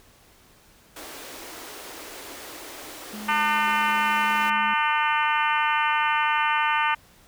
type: high-pass noise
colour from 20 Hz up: pink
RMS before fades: -40 dBFS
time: 0.96-4.5 s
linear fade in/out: 5 ms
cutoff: 270 Hz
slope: 48 dB/octave
type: tone with pitch glide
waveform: triangle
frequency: 211.4 to 210.2 Hz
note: G#3 to G#3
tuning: +31 to +21 cents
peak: -33 dBFS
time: 3.13-4.74 s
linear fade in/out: 5 ms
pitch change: -10 cents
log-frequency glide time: 3.28-4.4 s
type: harmonic tone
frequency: 301 Hz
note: D4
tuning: 43 cents sharp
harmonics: 3 / 4 / 5 / 6 / 7 / 8 / 9 / 10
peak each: -24 / -26 / -28 / -30 / -31 / -32 / -33 / -34 dBFS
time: 3.28-6.95 s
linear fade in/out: 10 ms
effects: pink hiss -55 dBFS RMS until 7.27 s